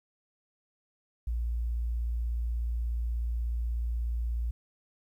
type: tone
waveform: sine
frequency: 58.27 Hz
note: A#1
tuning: in tune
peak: -28 dBFS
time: 1.27-4.51 s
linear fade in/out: 5 ms
effects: 11-bit

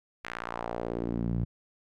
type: tone with band-pass filter sweep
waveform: sawtooth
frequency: 58.27 Hz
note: A#1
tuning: in tune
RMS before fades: -33 dBFS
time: 0.24-1.45 s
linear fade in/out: 10 ms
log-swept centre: 2000 to 130 Hz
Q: 1.7
effects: none

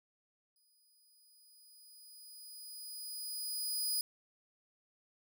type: tone with exponential growth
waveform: 15% pulse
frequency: 4960 Hz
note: D#8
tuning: 6 cents flat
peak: -25 dBFS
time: 0.56-4.01 s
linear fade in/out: 1 ms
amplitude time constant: 750 ms
effects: none

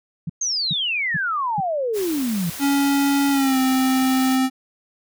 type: tone bursts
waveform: sine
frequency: 162.6 Hz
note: E3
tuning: 23 cents flat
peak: -22 dBFS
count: 4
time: 0.27-1.604 s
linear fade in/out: 5 ms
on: 26 ms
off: 410 ms
type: exponential sweep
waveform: sine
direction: down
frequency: 6510 to 160.9 Hz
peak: -20 dBFS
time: 0.41-2.5 s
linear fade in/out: 5 ms
type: noise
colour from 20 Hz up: white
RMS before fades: -33 dBFS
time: 1.93-4.39 s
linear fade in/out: 50 ms
type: tone with pitch glide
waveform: square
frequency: 280 to 261.2 Hz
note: C#4 to C4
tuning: +18 to -3 cents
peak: -17 dBFS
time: 2.59-4.5 s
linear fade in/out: 50 ms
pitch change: -121 cents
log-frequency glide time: 3.31-3.58 s
effects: none

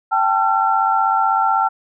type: tone cluster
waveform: sine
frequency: 782 / 878 / 1358 Hz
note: G5 / A5 / F6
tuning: -4 / -4 / -49 cents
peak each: -18 dBFS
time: 0.11-1.69 s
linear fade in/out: 20 ms
effects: none

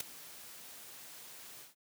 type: noise with ADSR envelope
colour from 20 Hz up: white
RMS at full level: -32 dBFS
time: 0-1.75 s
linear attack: 4 ms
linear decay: 8 ms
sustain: -19 dB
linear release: 150 ms
effects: high-pass 100 Hz 12 dB/octave

